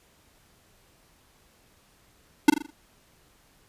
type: tone with echo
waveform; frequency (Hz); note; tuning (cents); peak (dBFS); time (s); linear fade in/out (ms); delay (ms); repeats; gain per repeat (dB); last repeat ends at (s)
square; 297.8; D4; +24; -11; 2.48-2.5; 5; 41; 5; -7; 2.705
effects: pink hiss -61 dBFS RMS until 3.68 s + resampled to 32000 Hz